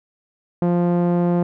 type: tone with low-pass filter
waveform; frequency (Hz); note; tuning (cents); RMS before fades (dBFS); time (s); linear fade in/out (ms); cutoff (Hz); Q
sawtooth; 174.61; F3; 0; -18; 0.62-1.43; 2; 720; 0.87
effects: none